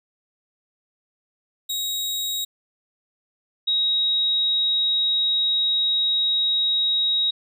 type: tone pair in turn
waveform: sawtooth / sine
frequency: 3800 / 3800 Hz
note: A#7 / A#7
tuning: +33 / +33 cents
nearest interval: unison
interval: 0 cents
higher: neither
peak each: -21 / -18 dBFS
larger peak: second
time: 1.69-2.45 / 3.67-7.31 s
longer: second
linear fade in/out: 10 ms
effects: none